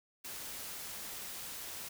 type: noise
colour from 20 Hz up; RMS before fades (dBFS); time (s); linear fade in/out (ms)
white; -44; 0.24-1.89; 10
effects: none